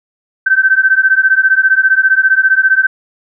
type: beating tone pair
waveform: sine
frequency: 1537 / 1552 Hz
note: G6 / G6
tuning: -35 / -18 cents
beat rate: 15 Hz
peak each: -10 dBFS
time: 0.46-2.87 s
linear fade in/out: 10 ms
effects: none